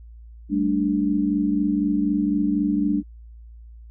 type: chord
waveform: sine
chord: G suspended second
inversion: none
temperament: equal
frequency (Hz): 196 / 220 / 293.7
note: G3 / A3 / D4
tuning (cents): 0 / 0 / 0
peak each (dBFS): -24 / -25 / -21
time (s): 0.49-3.03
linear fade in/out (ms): 50
effects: added 57 Hz sine -40 dBFS peak until 3.9 s